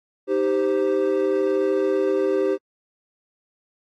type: chord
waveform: triangle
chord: C minor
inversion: first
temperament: equal with one note detuned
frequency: 311.1 / 392 / 520.8 Hz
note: Eb4 / G4 / C5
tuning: 0 / 0 / -8 cents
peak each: -24 / -18 / -22 dBFS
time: 0.27-2.58 s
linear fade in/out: 50 ms
effects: tanh soft clip ceiling -7 dBFS + AAC 32 kbps